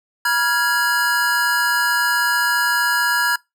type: chord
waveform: square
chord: F diminished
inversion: second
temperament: equal with one note detuned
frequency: 968 / 1396.9 / 1661.2 Hz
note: Cb6 / F6 / Ab6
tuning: -35 / 0 / 0 cents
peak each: -23 / -22 / -19 dBFS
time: 0.25-3.36 s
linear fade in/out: 5 ms
effects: noise-tail reverb RT60 0.2 s tail -24 dB re dry